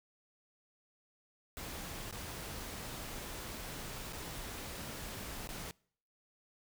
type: noise with dropouts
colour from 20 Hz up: pink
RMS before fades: -44 dBFS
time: 1.57-5.71 s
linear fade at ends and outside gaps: 0 ms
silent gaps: 2.111-2.126 / 4.126-4.132 / 5.474-5.49 s
effects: noise-tail reverb RT60 0.6 s tail -26 dB re dry